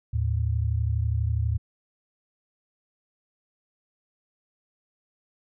sine tone pair together, 77.78 / 110 Hz, D#2 / A2, 0 / 0 cents, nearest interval tritone, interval 600 cents, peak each -25 dBFS, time 0.13-1.58 s, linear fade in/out 10 ms, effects none

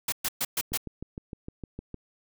white noise bursts, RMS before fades -28 dBFS, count 5, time 0.08-0.775 s, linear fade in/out 5 ms, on 43 ms, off 120 ms
click train, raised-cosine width 3 ms, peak -24 dBFS, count 9, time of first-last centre 0.72-1.943 s, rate 6.54 Hz
effects none

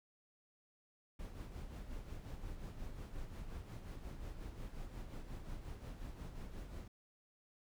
brown noise with tremolo, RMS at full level -45 dBFS, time 1.19-6.88 s, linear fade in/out 5 ms, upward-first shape sine, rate 5.6 Hz, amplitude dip 50%, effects none

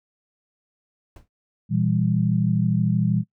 brown noise with exponential decay, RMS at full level -37 dBFS, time 1.16-1.28 s, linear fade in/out 2 ms, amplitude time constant 26 ms
sine chord, E diminished, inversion second, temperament just, 118.67 / 164.81 / 197.78 Hz, Bb2 / E3 / G3, +31 / 0 / +16 cents, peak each -23 / -22 / -23 dBFS, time 1.69-3.24 s, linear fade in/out 50 ms
effects noise-tail reverb RT60 0.1 s tail -18 dB re dry

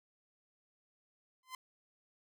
sawtooth tone with exponential growth, 1031 Hz, C6, 26 cents flat, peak -35 dBFS, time 1.43-1.55 s, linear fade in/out 2 ms, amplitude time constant 25 ms, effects none

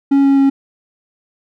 triangle tone with pitch steps, 277.2 / 275.4 / 273.7 Hz, C#4 / C#4 / C#4, 0 / -11 / -22 cents, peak -6 dBFS, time 0.11-0.5 s, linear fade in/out 10 ms, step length 130 ms, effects none

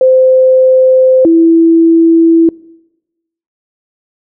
sine tone pair in turn, 518 / 330.1 Hz, C5 / E4, -17 / +2 cents, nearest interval minor sixth, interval 781 cents, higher first, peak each -3 dBFS, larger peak neither, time 0.01-1.25 / 1.25-2.49 s, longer neither, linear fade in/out 2 ms, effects noise-tail reverb RT60 1.0 s tail -24 dB re dry

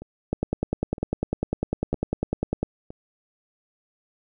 two click trains, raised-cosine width 2 ms, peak -24 / -10 dBFS, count 4 / 24, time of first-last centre 0.02-2.905 / 0.33-2.63 s, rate 1.04 / 10 Hz, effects none

